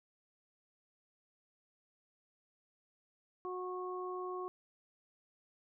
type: harmonic tone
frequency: 365.5 Hz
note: F#4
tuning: 21 cents flat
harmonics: 1 / 2 / 3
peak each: -40 / -48 / -43 dBFS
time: 3.45-4.48 s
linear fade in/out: 0 ms
effects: none